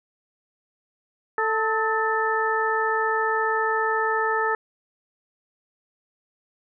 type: harmonic tone with a mistuned harmonic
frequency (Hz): 442.7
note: A4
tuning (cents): +11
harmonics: 1 / 2 / 3 / 4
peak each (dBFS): -26 / -26 / -26 / -26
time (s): 1.38-4.55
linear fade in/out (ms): 2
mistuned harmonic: 3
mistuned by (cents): -47
effects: none